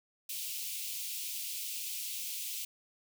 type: high-pass noise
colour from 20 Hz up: white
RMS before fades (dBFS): -39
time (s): 0.29-2.65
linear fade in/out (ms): 5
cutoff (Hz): 2400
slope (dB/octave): 48
effects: none